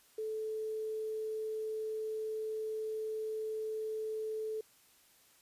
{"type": "tone with quantisation", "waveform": "sine", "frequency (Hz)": 435.6, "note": "A4", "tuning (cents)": -17, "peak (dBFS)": -35, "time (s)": [0.18, 4.61], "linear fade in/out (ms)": 5, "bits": 10, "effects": ["white hiss -65 dBFS RMS until 5.41 s", "resampled to 32000 Hz"]}